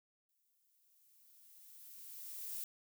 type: noise with exponential growth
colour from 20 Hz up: violet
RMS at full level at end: -42 dBFS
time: 0.29-2.64 s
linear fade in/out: 1 ms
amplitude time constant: 510 ms
effects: none